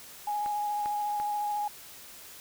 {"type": "tone with vibrato", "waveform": "sine", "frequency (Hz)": 830.6, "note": "G#5", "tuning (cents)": 0, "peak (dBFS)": -28, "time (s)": [0.27, 1.68], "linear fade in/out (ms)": 5, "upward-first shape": "sine", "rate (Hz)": 14, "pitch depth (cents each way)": 14}
{"type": "clicks", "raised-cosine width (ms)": 0.5, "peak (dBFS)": -26, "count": 3, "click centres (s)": [0.461, 0.859, 1.2]}
{"effects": ["white hiss -48 dBFS RMS until 2.4 s"]}